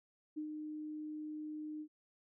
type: tone with ADSR envelope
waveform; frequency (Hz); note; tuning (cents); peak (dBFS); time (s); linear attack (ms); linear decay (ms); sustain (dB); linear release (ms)
sine; 305.4; D#4; -32; -37; 0.36-1.88; 19; 90; -4; 70
effects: none